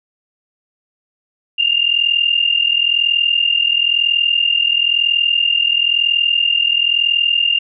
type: tone pair together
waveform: sine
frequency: 2785 / 2826 Hz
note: F7 / F7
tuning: -5 / +20 cents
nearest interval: unison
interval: 25 cents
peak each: -15 dBFS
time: 1.58-7.59 s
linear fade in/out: 10 ms
effects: none